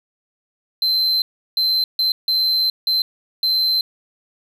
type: tone bursts at uneven times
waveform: triangle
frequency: 4092 Hz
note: C8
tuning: 39 cents flat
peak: -14 dBFS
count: 6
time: 0.82-1.22 / 1.57-1.84 / 1.99-2.12 / 2.28-2.7 / 2.87-3.02 / 3.43-3.81 s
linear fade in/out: 2 ms
effects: none